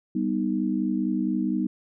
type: chord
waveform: sine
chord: G augmented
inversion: none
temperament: equal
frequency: 196 / 246.9 / 311.1 Hz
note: G3 / B3 / D#4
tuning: 0 / 0 / 0 cents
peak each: -27 dBFS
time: 0.15-1.67 s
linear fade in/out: 5 ms
effects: none